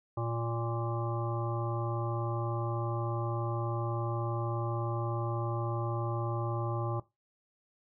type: harmonic tone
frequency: 116.54 Hz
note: A#2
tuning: in tune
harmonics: 1 / 3 / 5 / 7 / 9 / 10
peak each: -33 / -38 / -40 / -41 / -43 / -43 dBFS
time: 0.17-7 s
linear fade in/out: 5 ms
effects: noise-tail reverb RT60 0.2 s tail -17 dB re dry